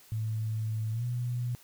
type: tone with pitch glide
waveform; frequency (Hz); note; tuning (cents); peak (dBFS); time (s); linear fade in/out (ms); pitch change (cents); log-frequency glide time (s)
sine; 110 to 122.05; A2 to B2; 0 to -20; -29; 0.12-1.55; 0; +180; 0.92-1.04
effects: white hiss -57 dBFS RMS until 1.63 s